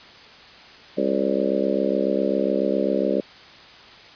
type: harmonic tone with a mistuned harmonic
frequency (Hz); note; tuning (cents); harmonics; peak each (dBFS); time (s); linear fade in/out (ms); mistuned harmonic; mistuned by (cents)
67.3; C2; +49; 3 / 4 / 5 / 6 / 7 / 8 / 9; -27 / -27 / -27 / -27 / -27 / -27 / -27; 0.97-3.21; 10; 9; -53
effects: white hiss -45 dBFS RMS until 4.15 s + resampled to 11025 Hz